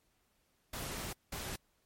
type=noise bursts at uneven times; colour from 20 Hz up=pink; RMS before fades=-41 dBFS; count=2; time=0.73-1.13 / 1.32-1.56 s; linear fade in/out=5 ms; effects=pink hiss -75 dBFS RMS until 1.85 s + MP3 64 kbps